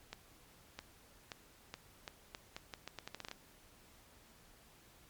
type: accelerating click train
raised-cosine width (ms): 0.2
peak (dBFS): -26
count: 16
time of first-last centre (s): 0.13-3.314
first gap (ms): 660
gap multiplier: 0.8
effects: pink hiss -63 dBFS RMS until 5.09 s + MP3 96 kbps